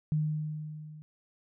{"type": "tone with level ramp", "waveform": "sine", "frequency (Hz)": 153.2, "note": "D#3", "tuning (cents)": -27, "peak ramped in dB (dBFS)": [-24, -45], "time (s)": [0.12, 1.02], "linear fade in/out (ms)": 0, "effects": []}